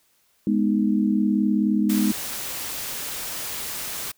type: chord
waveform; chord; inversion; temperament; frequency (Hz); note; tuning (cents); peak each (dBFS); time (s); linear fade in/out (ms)
sine; G# minor; none; equal; 207.7 / 246.9 / 311.1; G#3 / B3 / D#4; 0 / 0 / 0; -20 / -24 / -24; 0.47-2.12; 2
type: noise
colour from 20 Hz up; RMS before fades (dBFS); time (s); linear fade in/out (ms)
white; -31; 1.89-4.12; 10
effects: white hiss -64 dBFS RMS until 4.17 s